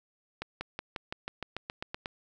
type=accelerating click train; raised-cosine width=0.3 ms; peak=-19 dBFS; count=12; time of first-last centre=0.42-2.059 s; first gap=190 ms; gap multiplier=0.95; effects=none